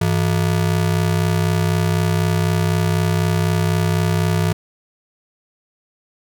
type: ring-modulated tone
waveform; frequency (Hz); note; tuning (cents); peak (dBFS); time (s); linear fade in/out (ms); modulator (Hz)
square; 132.7; C3; +25; -13; 0.01-4.53; 5; 32
effects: none